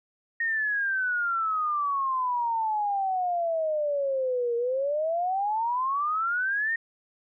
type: exponential two-way sweep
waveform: sine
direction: down then up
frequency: 1864.7 to 466.2 to 1864.7 Hz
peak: -24 dBFS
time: 0.4-6.76 s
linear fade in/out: 5 ms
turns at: 4.56 s
effects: none